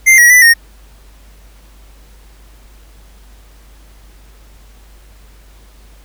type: tone with pitch steps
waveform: square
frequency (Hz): 2092 / 1913 / 1986 / 1853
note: C7 / A#6 / B6 / A#6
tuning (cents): -1 / +44 / +9 / -11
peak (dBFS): -4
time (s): 0.06-0.54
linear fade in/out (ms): 20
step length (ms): 120
effects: added 50 Hz sine -39 dBFS peak until 6.04 s + pink hiss -48 dBFS RMS until 6.04 s